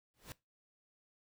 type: noise with exponential growth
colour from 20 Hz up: pink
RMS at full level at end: -44 dBFS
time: 0.14-0.32 s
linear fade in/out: 0 ms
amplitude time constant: 39 ms
effects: noise-tail reverb RT60 0.2 s tail -19 dB re dry